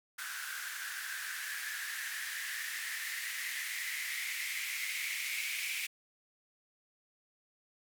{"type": "noise with band-pass filter sweep", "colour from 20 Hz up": "violet", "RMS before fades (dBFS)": -39, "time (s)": [0.18, 5.87], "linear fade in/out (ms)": 10, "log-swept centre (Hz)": [1500, 2300], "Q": 7.3, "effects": []}